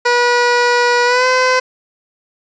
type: tone with pitch glide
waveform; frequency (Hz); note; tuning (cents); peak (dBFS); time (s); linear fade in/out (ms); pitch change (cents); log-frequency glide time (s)
15% pulse; 484.8 to 510.7; B4 to C5; -32 to -42; -4; 0.05-1.6; 10; +90; 1.05-1.26
effects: resampled to 16000 Hz + 7-bit